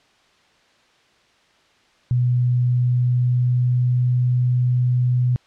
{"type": "tone with pitch glide", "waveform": "sine", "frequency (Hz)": [123.47, 124.33], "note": ["B2", "B2"], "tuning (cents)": [0, 12], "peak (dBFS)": -15, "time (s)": [2.11, 5.36], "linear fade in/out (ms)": 0, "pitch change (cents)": 12, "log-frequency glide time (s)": [2.65, 4.17], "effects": ["white hiss -57 dBFS RMS until 5.46 s", "low-pass 4000 Hz 12 dB/octave"]}